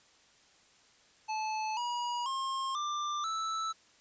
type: tone with pitch steps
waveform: square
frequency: 868 / 963.1 / 1068.6 / 1185.7 / 1315.6 Hz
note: A5 / B5 / C6 / D6 / E6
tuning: -24 / -44 / +36 / +16 / -4 cents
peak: -33 dBFS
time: 1.28-3.73 s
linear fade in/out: 20 ms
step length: 490 ms
effects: white hiss -63 dBFS RMS until 4 s + resampled to 16000 Hz